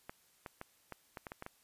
clicks, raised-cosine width 0.5 ms, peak -28 dBFS, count 9, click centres 0.095 / 0.462 / 0.614 / 0.923 / 1.172 / 1.268 / 1.319 / 1.424 / 1.464 s, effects white hiss -69 dBFS RMS until 1.63 s + resampled to 32000 Hz

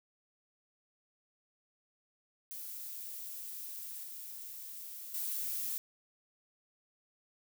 violet noise with level steps, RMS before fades -44 / -46 / -37 dBFS, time 2.51-5.78 s, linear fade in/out 0 ms, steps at 4.03 / 5.14 s, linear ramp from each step 5 ms, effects none

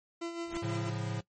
40% pulse tone with tremolo, 337.9 Hz, E4, 43 cents sharp, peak -33 dBFS, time 0.21-0.9 s, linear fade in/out 10 ms, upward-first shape sine, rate 6.2 Hz, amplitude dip 55%
pink noise with exponential growth, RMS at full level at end -37 dBFS, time 0.42-0.57 s, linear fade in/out 0 ms, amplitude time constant 31 ms
square chord, A augmented, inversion none, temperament equal, 110 / 138.59 / 174.61 Hz, A2 / C#3 / E#3, 0 / 0 / 0 cents, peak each -36 / -40 / -41 dBFS, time 0.62-1.21 s, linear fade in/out 10 ms
effects noise-tail reverb RT60 0.1 s tail -20 dB re dry + MP3 32 kbps

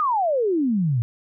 sine exponential sweep, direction down, 1268 to 110.8 Hz, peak -18 dBFS, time 0-1.02 s, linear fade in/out 0 ms, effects none

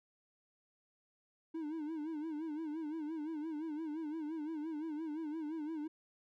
triangle tone with vibrato, 311.1 Hz, D#4, in tune, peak -36 dBFS, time 1.54-5.88 s, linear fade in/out 10 ms, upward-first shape sine, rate 5.8 Hz, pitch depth 99 cents each way, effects none

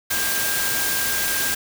sine tone in noise, 1600 Hz, G6, 35 cents sharp, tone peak -27 dBFS, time 0.1-1.55 s, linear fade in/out 10 ms, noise white, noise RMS -23 dBFS, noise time 0.1-1.55 s, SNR -7 dB, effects none

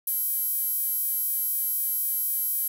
sawtooth tone with high-pass filter, 784 Hz, G5, in tune, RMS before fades -27 dBFS, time 0.07-2.68 s, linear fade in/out 5 ms, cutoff 12000 Hz, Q 6.6, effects none

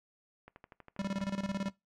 click train, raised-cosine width 0.5 ms, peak -35 dBFS, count 10, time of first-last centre 0.48-1.206 s, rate 12.4 Hz
square tone with tremolo, 196 Hz, G3, in tune, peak -32 dBFS, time 0.99-1.7 s, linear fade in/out 2 ms, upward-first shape square, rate 18 Hz, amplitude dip 80%
effects noise-tail reverb RT60 0.2 s tail -21 dB re dry + low-pass 6000 Hz 12 dB/octave

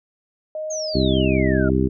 sine tone, 621 Hz, D#5, 3 cents flat, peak -25 dBFS, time 0.55-1.7 s, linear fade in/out 2 ms
sine exponential sweep, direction down, 6630 to 1369 Hz, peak -27 dBFS, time 0.7-1.69 s, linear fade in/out 10 ms
harmonic tone, 65.41 Hz, C2, in tune, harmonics 1 / 2 / 3 / 4 / 5 / 6, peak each -23 / -23 / -23 / -23 / -23 / -23 dBFS, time 0.94-1.89 s, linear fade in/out 20 ms
effects none

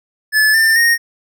square tone with pitch steps, 1729 / 1792 / 1857.4 Hz, A6 / A6 / A#6, -31 / +31 / -7 cents, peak -10 dBFS, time 0.32-0.98 s, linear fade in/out 50 ms, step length 220 ms, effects none

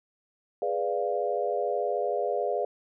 sine chord, G# diminished seventh, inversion none, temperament equal, 415.3 / 493.9 / 587.3 / 698.5 Hz, G#4 / B4 / D5 / F5, 0 / 0 / 0 / 0 cents, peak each -31 dBFS, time 0.62-2.65 s, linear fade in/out 2 ms, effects none

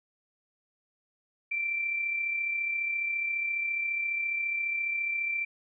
sine tone with amplitude modulation, 2349 Hz, D7, in tune, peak -26 dBFS, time 1.51-5.45 s, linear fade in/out 10 ms, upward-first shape sine, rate 34.6 Hz, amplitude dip 40%, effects none

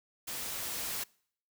white noise with level ramp, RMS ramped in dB -39 to -36 dBFS, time 0.27-1.04 s, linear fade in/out 10 ms, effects noise-tail reverb RT60 0.6 s tail -25 dB re dry

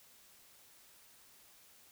silence, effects white hiss -62 dBFS RMS until 1.91 s

